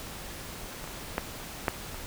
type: clicks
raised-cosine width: 0.5 ms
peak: -25 / -26 / -12 / -9 / -25 dBFS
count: 5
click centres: 0.841 / 0.876 / 1.181 / 1.682 / 1.945 s
effects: pink hiss -41 dBFS RMS until 2.06 s